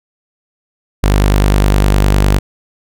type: tone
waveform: sawtooth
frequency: 49.83 Hz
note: G1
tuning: 29 cents sharp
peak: -4 dBFS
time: 1.03-2.39 s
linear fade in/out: 10 ms
effects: none